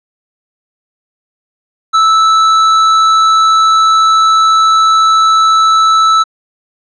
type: tone with hard clipping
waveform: sine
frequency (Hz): 1313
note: E6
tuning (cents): -7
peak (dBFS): -7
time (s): 1.93-6.24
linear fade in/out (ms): 20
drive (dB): 10
effects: low-pass 6000 Hz 12 dB/octave